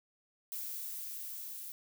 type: noise with level ramp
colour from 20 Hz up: violet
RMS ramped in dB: -40 to -45 dBFS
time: 0.52-1.72 s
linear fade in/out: 0 ms
effects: none